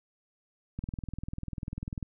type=click train; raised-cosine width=5 ms; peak=-23 dBFS; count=26; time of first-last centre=0.79-2.028 s; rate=20.2 Hz; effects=none